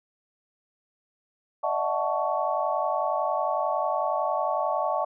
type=tone cluster; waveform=sine; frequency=596 / 647 / 732 / 877 / 1117 Hz; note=D5 / E5 / F#5 / A5 / C#6; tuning=+25 / -32 / -19 / -6 / +13 cents; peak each=-30 dBFS; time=1.63-5.05 s; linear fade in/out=10 ms; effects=none